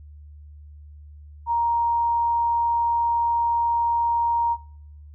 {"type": "tone", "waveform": "sine", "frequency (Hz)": 937, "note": "A#5", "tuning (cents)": 9, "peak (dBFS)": -19, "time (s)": [1.46, 4.57], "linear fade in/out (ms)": 50, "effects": ["noise-tail reverb RT60 0.8 s tail -23 dB re dry", "added 74 Hz sine -41 dBFS peak until 5.14 s"]}